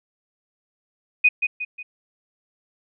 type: tone with echo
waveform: sine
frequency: 2489 Hz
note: D#7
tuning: in tune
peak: -11 dBFS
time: 1.24-1.29 s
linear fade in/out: 10 ms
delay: 180 ms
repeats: 3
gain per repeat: -7 dB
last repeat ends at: 1.83 s
effects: none